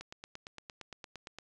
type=click train; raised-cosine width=0.2 ms; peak=-27 dBFS; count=13; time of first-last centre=0.01-1.386 s; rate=8.72 Hz; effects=resampled to 24000 Hz